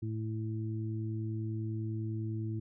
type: harmonic tone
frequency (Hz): 110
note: A2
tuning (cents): 0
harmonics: 1 / 2 / 3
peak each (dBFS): -34 / -43 / -41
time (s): 0.02-2.6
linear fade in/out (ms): 10
effects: none